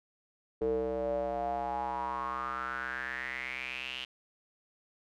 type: tone with band-pass filter sweep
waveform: square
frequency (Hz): 64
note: C2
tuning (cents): -38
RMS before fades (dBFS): -35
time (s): 0.61-4.05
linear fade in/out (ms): 5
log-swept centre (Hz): 430 to 3000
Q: 7.2
effects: none

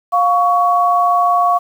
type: tone pair together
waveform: sine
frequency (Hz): 706 / 1120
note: F5 / C#6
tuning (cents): +19 / +18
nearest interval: minor sixth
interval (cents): 799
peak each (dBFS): -13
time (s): 0.12-1.59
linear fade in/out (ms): 20
effects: 7-bit

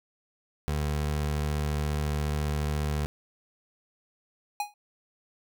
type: tone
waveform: 25% pulse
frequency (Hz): 74.4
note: D2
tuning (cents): +23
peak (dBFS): -23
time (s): 0.68-3.06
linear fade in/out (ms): 0
type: tone with exponential decay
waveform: square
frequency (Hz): 827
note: G#5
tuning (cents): -8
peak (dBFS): -25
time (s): 4.6-4.74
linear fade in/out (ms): 2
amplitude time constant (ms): 30
effects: none

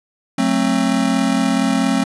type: chord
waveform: square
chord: F# diminished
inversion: none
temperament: just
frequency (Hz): 185 / 222 / 266.4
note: F#3 / A3 / C4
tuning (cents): 0 / +16 / +31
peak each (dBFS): -22 / -20 / -18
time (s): 0.38-2.04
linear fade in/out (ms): 5
effects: resampled to 24000 Hz

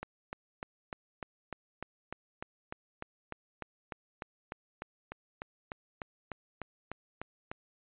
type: click train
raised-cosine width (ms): 0.5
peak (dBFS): -23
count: 26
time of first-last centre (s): 0.03-7.515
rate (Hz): 3.34
effects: resampled to 8000 Hz

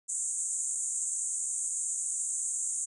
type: band-pass noise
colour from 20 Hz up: white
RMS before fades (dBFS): -33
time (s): 0.08-2.86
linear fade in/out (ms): 20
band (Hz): 6700 to 9000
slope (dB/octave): 96
effects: none

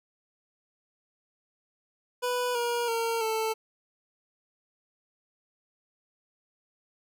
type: tone with pitch steps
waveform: 25% pulse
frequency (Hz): 493.9 / 476 / 458.7 / 442.1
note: B4 / A#4 / A#4 / A4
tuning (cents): 0 / +36 / -28 / +8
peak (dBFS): -23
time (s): 2.22-3.54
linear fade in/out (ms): 20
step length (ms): 330
effects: none

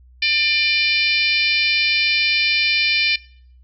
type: harmonic tone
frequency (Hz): 597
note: D5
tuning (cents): +28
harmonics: 3 / 4 / 5 / 6 / 7 / 8 / 9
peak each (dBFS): -29 / -18 / -25 / -27 / -24 / -24 / -30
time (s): 0.22-3.16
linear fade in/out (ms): 5
effects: noise-tail reverb RT60 0.6 s tail -21 dB re dry + added 62 Hz sine -45 dBFS peak until 3.63 s

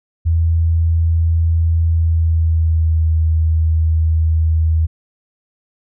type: tone with pitch glide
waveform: sine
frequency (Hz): 82.41 to 80.16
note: E2 to E2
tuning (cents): 0 to -48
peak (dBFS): -11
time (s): 0.25-4.87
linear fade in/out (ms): 20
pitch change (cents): -48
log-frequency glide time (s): 1.86-3.07
effects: none

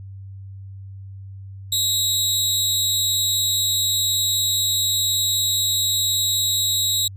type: tone with amplitude modulation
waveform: 25% pulse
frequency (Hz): 3836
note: A#7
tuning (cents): +49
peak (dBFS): -11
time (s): 1.72-7.08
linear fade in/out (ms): 5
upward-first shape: sine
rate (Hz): 241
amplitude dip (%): 80
effects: added 97 Hz sine -34 dBFS peak until 7.16 s

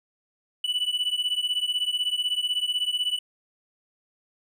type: beating tone pair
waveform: triangle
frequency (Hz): 2960 / 2976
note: F#7 / F#7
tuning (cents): 0 / +9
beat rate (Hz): 16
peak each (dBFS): -25 / -26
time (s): 0.64-3.19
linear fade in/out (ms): 5
effects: none

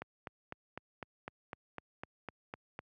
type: click train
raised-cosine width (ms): 0.5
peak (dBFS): -26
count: 12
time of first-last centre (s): 0.02-2.791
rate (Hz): 3.97
effects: high-pass 80 Hz 12 dB/octave

